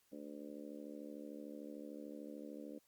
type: harmonic tone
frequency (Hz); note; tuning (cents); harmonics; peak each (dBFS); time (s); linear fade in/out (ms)
73.42; D2; 0; 3 / 4 / 5 / 6 / 7 / 8; -53 / -50 / -59 / -58 / -54 / -59; 0.12-2.79; 10
effects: white hiss -75 dBFS RMS until 2.87 s + Opus 48 kbps